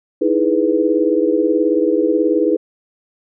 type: chord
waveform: sine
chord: E major seventh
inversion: third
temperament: equal with one note detuned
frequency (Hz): 311.1 / 329.6 / 417.7 / 493.9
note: D#4 / E4 / G#4 / B4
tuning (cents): 0 / 0 / +10 / 0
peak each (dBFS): -18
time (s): 0.21-2.57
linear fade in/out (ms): 10
effects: none